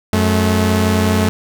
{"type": "tone pair together", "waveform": "sawtooth", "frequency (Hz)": [91.35, 215.9], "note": ["F#2", "A3"], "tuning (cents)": [-22, -33], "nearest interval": "octave + minor third", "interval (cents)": 1489, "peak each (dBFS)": -11, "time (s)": [0.13, 1.29], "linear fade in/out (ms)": 0, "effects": []}